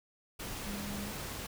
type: tone in noise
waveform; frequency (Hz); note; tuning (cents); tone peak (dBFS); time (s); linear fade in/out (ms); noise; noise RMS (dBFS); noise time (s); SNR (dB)
sine; 203; G#3; -39; -40; 0.66-1.11; 10; pink; -41; 0.39-1.47; -2
effects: none